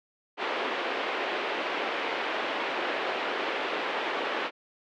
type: band-pass noise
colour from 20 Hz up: pink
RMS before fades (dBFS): -31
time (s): 0.37-4.51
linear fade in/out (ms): 50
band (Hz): 350 to 3200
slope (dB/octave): 24
effects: none